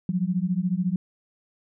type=beating tone pair; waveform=sine; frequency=174.61 / 188.61 Hz; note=F3 / F#3; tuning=0 / +33 cents; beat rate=14 Hz; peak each=-25 dBFS; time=0.09-0.96 s; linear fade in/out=2 ms; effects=none